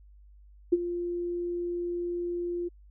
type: tone with ADSR envelope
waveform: sine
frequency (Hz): 348.6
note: F4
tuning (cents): -3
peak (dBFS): -16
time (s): 0.72-2.69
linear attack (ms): 11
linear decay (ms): 33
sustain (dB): -13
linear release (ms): 17
effects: added 50 Hz sine -51 dBFS peak until 2.9 s